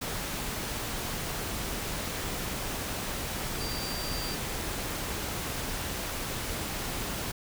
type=tone in noise; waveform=sine; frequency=4700 Hz; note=D8; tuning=1 cent sharp; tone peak=-38 dBFS; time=3.6-4.35 s; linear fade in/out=10 ms; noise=pink; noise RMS=-34 dBFS; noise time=0.01-7.32 s; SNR=-7 dB; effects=none